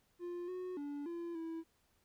triangle tone with pitch steps, 350.5 / 365.8 / 287.9 / 341 / 327.5 Hz, F4 / F#4 / D4 / F4 / E4, +6 / -20 / -34 / -41 / -11 cents, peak -38 dBFS, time 0.19-1.64 s, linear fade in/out 50 ms, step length 290 ms, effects pink hiss -75 dBFS RMS until 2.04 s

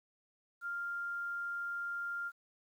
sine tone with quantisation, 1396.9 Hz, F6, in tune, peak -36 dBFS, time 0.61-2.32 s, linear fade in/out 50 ms, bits 11, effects none

